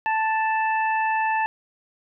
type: harmonic tone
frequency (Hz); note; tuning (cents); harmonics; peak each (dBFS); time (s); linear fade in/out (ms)
880; A5; 0; 1 / 2 / 3; -21 / -27 / -31; 0.06-1.46; 0
effects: none